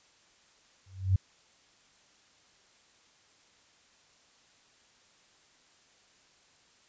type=tone with exponential growth; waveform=sine; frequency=94.7 Hz; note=F#2; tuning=41 cents sharp; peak=-18 dBFS; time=0.86-1.16 s; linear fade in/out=5 ms; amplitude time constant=65 ms; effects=white hiss -63 dBFS RMS until 6.88 s + resampled to 16000 Hz